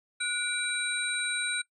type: tone cluster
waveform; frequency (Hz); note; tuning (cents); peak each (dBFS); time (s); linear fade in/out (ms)
sine; 1457 / 2339 / 3921 / 8550; F#6 / D7 / B7 / C9; -27 / -8 / -13 / +36; -33 / -35 / -34 / -34; 0.2-1.62; 10
effects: noise-tail reverb RT60 0.1 s tail -22 dB re dry